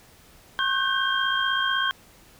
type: tone cluster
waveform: sine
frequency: 1081 / 1518 / 1574 / 3200 Hz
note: C#6 / F#6 / G6 / G7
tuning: -44 / +44 / +7 / +35 cents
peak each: -27 dBFS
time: 0.59-1.91 s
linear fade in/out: 0 ms
effects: pink hiss -53 dBFS RMS until 2.39 s